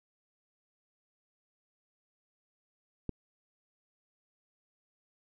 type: click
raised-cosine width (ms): 3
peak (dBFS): -21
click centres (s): 3.093
effects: none